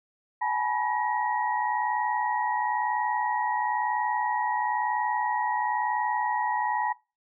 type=tone cluster; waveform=sine; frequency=793 / 854 / 974 / 1897 Hz; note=G5 / G#5 / B5 / A#6; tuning=+20 / +48 / -24 / +30 cents; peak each=-37 / -28 / -28 / -34 dBFS; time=0.41-6.93 s; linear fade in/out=10 ms; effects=noise-tail reverb RT60 0.3 s tail -24 dB re dry